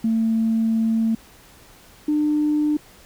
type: tone pair in turn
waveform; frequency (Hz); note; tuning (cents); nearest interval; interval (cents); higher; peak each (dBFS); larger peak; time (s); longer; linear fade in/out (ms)
sine; 224.4 / 300.1; A3 / D4; +34 / +38; perfect fourth; 504; second; -16; neither; 0.04-1.15 / 2.08-2.77; first; 5
effects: tanh soft clip ceiling -12 dBFS + pink hiss -49 dBFS RMS until 3.05 s